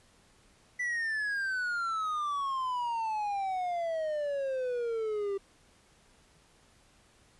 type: exponential sweep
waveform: triangle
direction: down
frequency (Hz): 1988 to 390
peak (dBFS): -28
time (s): 0.79-5.38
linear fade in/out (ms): 10
effects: pink hiss -63 dBFS RMS until 7.39 s + resampled to 24000 Hz